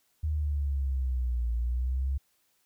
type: exponential two-way sweep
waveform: sine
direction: down then up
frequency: 77.78 to 57.8 to 68.6 Hz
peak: -26 dBFS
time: 0.23-2.18 s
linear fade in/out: 10 ms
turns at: 1.53 s
effects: white hiss -71 dBFS RMS until 2.65 s